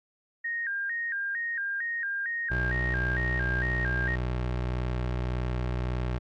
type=tone with vibrato; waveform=sine; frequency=1728 Hz; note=A6; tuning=32 cents flat; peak=-28 dBFS; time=0.44-4.16 s; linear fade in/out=10 ms; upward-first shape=square; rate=2.2 Hz; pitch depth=130 cents each way
type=tone; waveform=25% pulse; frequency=61.74 Hz; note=B1; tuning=in tune; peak=-24 dBFS; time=2.5-6.19 s; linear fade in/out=20 ms
effects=low-pass 3000 Hz 12 dB/octave + AAC 64 kbps